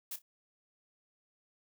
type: noise with echo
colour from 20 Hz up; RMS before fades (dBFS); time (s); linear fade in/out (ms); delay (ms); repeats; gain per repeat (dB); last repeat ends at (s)
blue; -40; 0.11-0.16; 5; 30; 2; -14; 0.22
effects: none